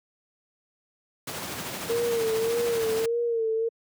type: noise with tremolo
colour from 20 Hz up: pink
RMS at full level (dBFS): -32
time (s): 1.27-3.06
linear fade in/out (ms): 5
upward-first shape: sine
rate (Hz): 13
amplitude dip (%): 30
type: tone with vibrato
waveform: sine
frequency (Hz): 458.5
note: A#4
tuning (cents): -29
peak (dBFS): -23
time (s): 1.89-3.69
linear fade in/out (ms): 10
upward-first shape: sine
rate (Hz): 1.7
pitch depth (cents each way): 58
effects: high-pass 150 Hz 12 dB/octave